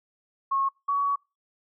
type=tone pair in turn; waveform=sine; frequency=1090 / 1127.1 Hz; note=C#6 / C#6; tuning=-29 / +28 cents; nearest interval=minor second; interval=57 cents; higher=second; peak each=-22 dBFS; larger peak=neither; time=0.51-0.69 / 0.88-1.16 s; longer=second; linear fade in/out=10 ms; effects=noise-tail reverb RT60 0.3 s tail -26 dB re dry